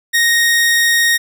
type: tone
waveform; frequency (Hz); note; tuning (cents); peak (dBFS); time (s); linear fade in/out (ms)
sawtooth; 1864.7; A#6; 0; -7; 0.13-1.18; 20
effects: none